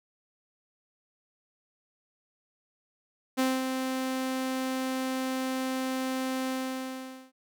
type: tone with ADSR envelope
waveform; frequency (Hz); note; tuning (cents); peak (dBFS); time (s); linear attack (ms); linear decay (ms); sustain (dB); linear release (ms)
sawtooth; 260.7; C4; -6; -19; 3.37-7.32; 25; 220; -6; 830
effects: none